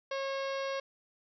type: harmonic tone with a mistuned harmonic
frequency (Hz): 544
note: C#5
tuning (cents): -33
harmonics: 1 / 2 / 3 / 4 / 5 / 6 / 7 / 8 / 9 / 10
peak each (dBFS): -34 / -40 / -44 / -46 / -48 / -50 / -51 / -52 / -53 / -54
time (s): 0.11-0.8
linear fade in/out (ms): 5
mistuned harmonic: 10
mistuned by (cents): +58
effects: none